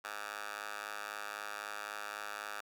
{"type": "tone with high-pass filter", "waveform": "10% pulse", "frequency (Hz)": 103.83, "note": "G#2", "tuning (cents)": 0, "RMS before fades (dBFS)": -43, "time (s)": [0.04, 2.61], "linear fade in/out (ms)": 10, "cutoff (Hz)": 1100, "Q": 3.2, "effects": []}